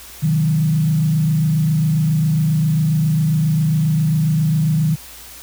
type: tone with frequency modulation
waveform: sine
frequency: 155.56 Hz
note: D#3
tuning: in tune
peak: -13 dBFS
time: 0.22-4.96 s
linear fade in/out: 20 ms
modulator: 27.4 Hz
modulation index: 0.68
effects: added 60 Hz sine -46 dBFS peak until 5.42 s + white hiss -38 dBFS RMS until 5.42 s